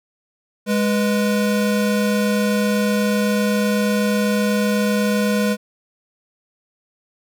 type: tone pair together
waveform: square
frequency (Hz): 206.9 / 492.1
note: G#3 / B4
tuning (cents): -6 / -6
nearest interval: octave + minor third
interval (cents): 1500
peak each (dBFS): -18 / -23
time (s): 0.66-5.57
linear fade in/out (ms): 50
effects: none